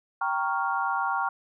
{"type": "chord", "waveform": "sine", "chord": "G half-diminished seventh", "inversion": "none", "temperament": "equal", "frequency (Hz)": [784, 932.3, 1108.7, 1396.9], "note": ["G5", "Bb5", "Db6", "F6"], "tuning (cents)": [0, 0, 0, 0], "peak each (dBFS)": -30, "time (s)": [0.21, 1.29], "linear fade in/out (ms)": 5, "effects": []}